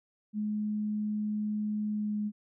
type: tone with pitch glide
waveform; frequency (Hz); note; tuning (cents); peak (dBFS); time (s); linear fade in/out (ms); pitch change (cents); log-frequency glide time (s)
sine; 211.2 to 209.6; G#3 to G#3; +29 to +16; -29; 0.33-2.32; 50; -13; 1.89-2.18
effects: none